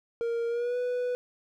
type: tone with pitch glide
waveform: triangle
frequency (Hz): 466.2 to 493.9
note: A#4 to B4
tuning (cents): 0 to 0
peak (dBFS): -25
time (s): 0.21-1.15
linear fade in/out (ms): 0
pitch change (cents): +100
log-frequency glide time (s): 0.48-0.77
effects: none